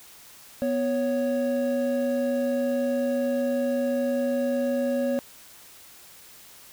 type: tone pair together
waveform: triangle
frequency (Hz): 246.9 / 554.3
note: B3 / C#5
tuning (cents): 0 / 0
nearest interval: octave + major second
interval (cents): 1400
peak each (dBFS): -24 / -23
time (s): 0.62-5.19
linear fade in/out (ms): 0
effects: white hiss -49 dBFS RMS until 6.72 s